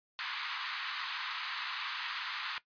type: band-pass noise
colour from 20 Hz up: pink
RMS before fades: -39 dBFS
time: 0.19-2.58 s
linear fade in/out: 0 ms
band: 1000 to 4600 Hz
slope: 48 dB/octave
effects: noise-tail reverb RT60 0.1 s tail -17 dB re dry + resampled to 11025 Hz